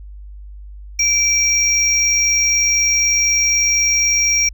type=tone pair together; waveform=triangle; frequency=2332 / 5634 Hz; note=D7 / F8; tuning=-13 / +14 cents; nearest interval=octave + minor third; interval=1527 cents; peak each=-16 / -13 dBFS; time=0.99-4.49 s; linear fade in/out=5 ms; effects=added 50 Hz sine -32 dBFS peak until 4.53 s